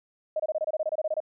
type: tone bursts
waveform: sine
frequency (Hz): 623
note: D#5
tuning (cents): +2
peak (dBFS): -24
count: 14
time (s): 0.36-1.203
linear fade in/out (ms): 5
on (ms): 37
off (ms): 25
effects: none